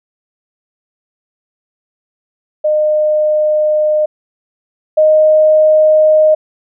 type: tone pair in turn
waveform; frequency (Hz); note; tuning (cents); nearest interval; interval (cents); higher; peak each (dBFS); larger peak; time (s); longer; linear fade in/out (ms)
sine; 610 / 619.2; D#5 / D#5; -34 / -9; unison; 25; second; -9 / -5; second; 2.64-4.06 / 4.97-6.35; first; 10
effects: none